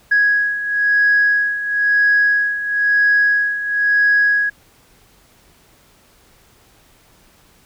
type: beating tone pair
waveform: sine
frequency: 1661.2 / 1662.2 Hz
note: G#6 / G#6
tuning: 0 / +1 cents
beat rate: 1 Hz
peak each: -18 / -13 dBFS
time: 0.11-4.5 s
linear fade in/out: 10 ms
effects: tanh soft clip ceiling -6 dBFS + pink hiss -52 dBFS RMS until 7.65 s